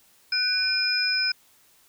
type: tone cluster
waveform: sine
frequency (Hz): 1502 / 2399 / 5100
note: F#6 / D7 / D#8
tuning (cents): +26 / +36 / +42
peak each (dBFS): -28 / -29 / -23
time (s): 0.32-1.32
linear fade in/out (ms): 5
effects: white hiss -59 dBFS RMS until 1.88 s